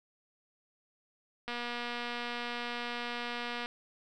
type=click train; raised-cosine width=0.3 ms; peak=-22 dBFS; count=524; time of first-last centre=1.48-3.659 s; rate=240 Hz; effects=none